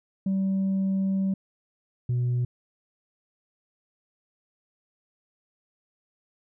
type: tone pair in turn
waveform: sine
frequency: 192.7 / 122.94 Hz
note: G3 / B2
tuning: -29 / -7 cents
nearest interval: minor sixth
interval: 778 cents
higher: first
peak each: -20 dBFS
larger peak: neither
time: 0.26-1.34 / 2.09-2.45 s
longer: first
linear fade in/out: 5 ms
effects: tanh soft clip ceiling -21 dBFS